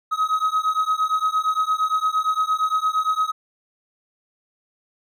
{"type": "beating tone pair", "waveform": "triangle", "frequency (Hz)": [1265, 1273.7], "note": ["D#6", "D#6"], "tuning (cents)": [28, 40], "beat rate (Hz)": 8.7, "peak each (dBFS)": -20, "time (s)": [0.11, 3.32], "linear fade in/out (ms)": 20, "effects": []}